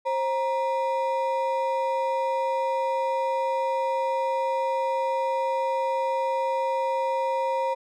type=ring-modulated tone; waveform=triangle; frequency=736 Hz; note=F#5; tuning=9 cents flat; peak=-18 dBFS; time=0.05-7.75 s; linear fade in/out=20 ms; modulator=205 Hz; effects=none

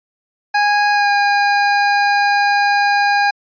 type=tone with pitch glide; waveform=25% pulse; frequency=825 to 813.2 Hz; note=G#5 to G#5; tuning=-12 to -37 cents; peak=-8 dBFS; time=0.54-3.31 s; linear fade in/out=10 ms; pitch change=-25 cents; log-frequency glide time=0.92-1.09 s; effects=resampled to 11025 Hz

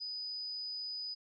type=tone; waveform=sine; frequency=4978 Hz; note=D#8; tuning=in tune; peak=-38 dBFS; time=0-1.15 s; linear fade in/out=20 ms; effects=none

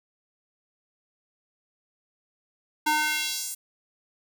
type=tone with high-pass filter sweep; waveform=square; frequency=303.8 Hz; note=D#4; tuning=41 cents flat; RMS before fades=-27 dBFS; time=2.86-3.55 s; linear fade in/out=10 ms; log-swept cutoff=710 to 9500 Hz; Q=1.4; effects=none

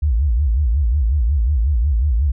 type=tone with vibrato; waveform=sine; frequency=64.3 Hz; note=C2; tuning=30 cents flat; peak=-13 dBFS; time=0.02-2.32 s; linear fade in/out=10 ms; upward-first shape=sine; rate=5.5 Hz; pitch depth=300 cents each way; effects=none

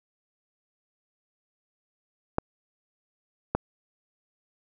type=clicks; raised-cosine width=1 ms; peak=-9 dBFS; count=2; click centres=2.384 / 3.55 s; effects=none

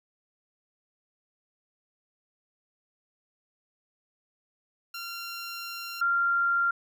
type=tone pair in turn; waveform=15% pulse / sine; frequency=1379 / 1386.9 Hz; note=F6 / F6; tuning=-22 / -12 cents; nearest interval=unison; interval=10 cents; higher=second; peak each=-29 / -22 dBFS; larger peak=second; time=4.94-6.01 / 6.01-6.71 s; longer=first; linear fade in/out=5 ms; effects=none

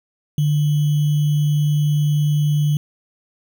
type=tone with sample-and-hold; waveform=sine; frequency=148.3 Hz; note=D3; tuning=17 cents sharp; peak=-14 dBFS; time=0.38-2.77 s; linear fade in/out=2 ms; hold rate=3150 Hz; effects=none

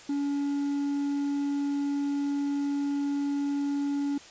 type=tone; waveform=triangle; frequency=283.8 Hz; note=C#4; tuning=41 cents sharp; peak=-24 dBFS; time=0.09-4.18 s; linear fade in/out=5 ms; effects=white hiss -49 dBFS RMS until 4.3 s + resampled to 16000 Hz

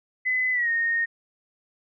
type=tone with pitch glide; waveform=sine; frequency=2018 to 1850.5 Hz; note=B6 to A#6; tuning=+37 to -13 cents; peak=-21 dBFS; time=0.25-1.06 s; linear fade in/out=20 ms; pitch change=-150 cents; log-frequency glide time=0.52-0.69 s; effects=none

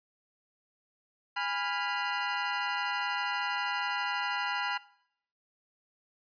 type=chord; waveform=25% pulse; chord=F diminished; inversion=first; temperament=equal with one note detuned; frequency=821.1 / 987.8 / 1396.9 Hz; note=Ab5 / Cb6 / F6; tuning=-20 / 0 / 0 cents; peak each=-31 dBFS; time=1.36-4.78 s; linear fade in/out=10 ms; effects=noise-tail reverb RT60 0.7 s tail -20 dB re dry + resampled to 11025 Hz

